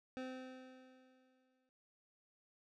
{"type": "tone with exponential decay", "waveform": "25% pulse", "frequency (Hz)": 258.1, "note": "C4", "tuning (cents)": -23, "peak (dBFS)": -38, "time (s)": [0.17, 1.69], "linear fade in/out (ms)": 0, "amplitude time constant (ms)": 330, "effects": ["noise-tail reverb RT60 0.3 s tail -17 dB re dry", "low-pass 4000 Hz 12 dB/octave"]}